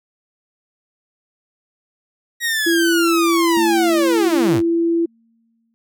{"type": "linear sweep", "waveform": "sawtooth", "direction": "down", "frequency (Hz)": [1908, 74.8], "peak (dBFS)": -14, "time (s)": [2.4, 4.62], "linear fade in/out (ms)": 50}
{"type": "tone", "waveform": "sine", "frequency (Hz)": 335.5, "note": "E4", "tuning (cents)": 31, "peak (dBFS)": -14, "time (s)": [2.66, 5.06], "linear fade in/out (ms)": 10}
{"type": "tone with exponential decay", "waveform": "sine", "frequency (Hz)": 228.5, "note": "A#3", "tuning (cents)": -34, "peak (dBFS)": -24, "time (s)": [3.57, 5.74], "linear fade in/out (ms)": 0, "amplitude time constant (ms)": 470}
{"effects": []}